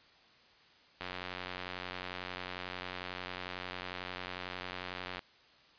click train, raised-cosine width 0.3 ms, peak -23 dBFS, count 382, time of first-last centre 1.01-5.192 s, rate 91.1 Hz, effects white hiss -62 dBFS RMS until 5.78 s + resampled to 11025 Hz

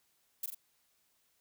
violet noise with echo, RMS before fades -36 dBFS, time 0.43-0.46 s, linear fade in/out 5 ms, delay 44 ms, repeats 2, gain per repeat -4 dB, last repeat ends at 0.548 s, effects white hiss -74 dBFS RMS until 1.4 s

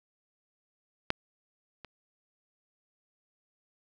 clicks, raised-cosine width 0.3 ms, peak -10 / -28 dBFS, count 2, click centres 1.104 / 1.847 s, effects none

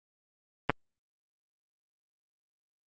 clicks, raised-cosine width 0.5 ms, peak -8 / -12 dBFS, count 2, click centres 0.696 / 0.703 s, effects Opus 24 kbps

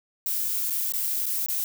violet noise with dropouts, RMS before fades -27 dBFS, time 0.26-1.64 s, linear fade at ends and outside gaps 1 ms, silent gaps 0.7-0.705 / 0.922-0.937 / 1.257-1.265 / 1.461-1.485 s, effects none

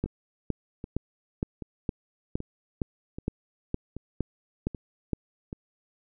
two click trains, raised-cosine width 3 ms, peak -14 / -23 dBFS, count 12 / 8, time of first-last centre 0.04-5.133 / 0.06-5.529 s, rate 2.16 / 1.28 Hz, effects none

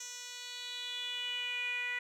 10% pulse tone with band-pass filter sweep, 490.3 Hz, B4, 13 cents flat, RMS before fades -39 dBFS, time 0-1.99 s, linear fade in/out 5 ms, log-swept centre 5800 to 2100 Hz, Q 5.3, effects none

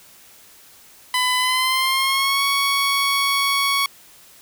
15% pulse tone with pitch glide, 1004 to 1114 Hz, B5 to C#6, +28 to +8 cents, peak -11 dBFS, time 1.14-3.86 s, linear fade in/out 2 ms, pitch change +180 cents, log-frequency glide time 1.38-2.43 s, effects white hiss -48 dBFS RMS until 4.41 s

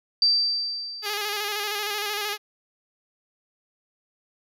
sine tone with exponential decay, 4670 Hz, D8, 11 cents flat, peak -15 dBFS, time 0.22-1.83 s, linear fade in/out 2 ms, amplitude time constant 350 ms
5% pulse tone with vibrato, 415.3 Hz, G#4, in tune, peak -15 dBFS, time 1.02-2.38 s, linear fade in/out 50 ms, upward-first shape square, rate 13 Hz, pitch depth 38 cents each way
effects none

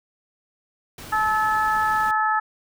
pink noise, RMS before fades -39 dBFS, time 0.98-2.11 s, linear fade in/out 2 ms
harmonic tone, 432.5 Hz, A4, 30 cents flat, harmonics 2 / 3 / 4, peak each -22 / -22 / -25 dBFS, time 1.12-2.4 s, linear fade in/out 10 ms
effects none

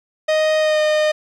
45% pulse tone with pitch glide, 622.3 to 612.3 Hz, D#5 to D#5, 0 to -28 cents, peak -14 dBFS, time 0.28-1.12 s, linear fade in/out 10 ms, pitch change -28 cents, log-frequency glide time 0.58-0.8 s, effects low-pass 5000 Hz 12 dB/octave + 9-bit

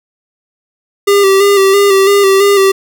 square tone with vibrato, 395.2 Hz, G4, 14 cents sharp, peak -6 dBFS, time 1.07-2.72 s, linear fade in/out 10 ms, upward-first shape square, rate 3 Hz, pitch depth 33 cents each way, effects none

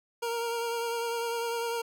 25% pulse tone with vibrato, 466.2 Hz, A#4, in tune, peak -26 dBFS, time 0.22-1.82 s, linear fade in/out 10 ms, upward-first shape triangle, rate 10 Hz, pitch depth 28 cents each way, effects none

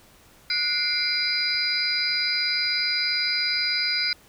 sine tone cluster, 1463 / 2097 / 2349 / 4052 / 4875 Hz, F#6 / C7 / D7 / B7 / D#8, -20 / +3 / 0 / +44 / -36 cents, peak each -31 / -30 / -32 / -30 / -24 dBFS, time 0.5-4.13 s, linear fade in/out 2 ms, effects pink hiss -54 dBFS RMS until 4.28 s

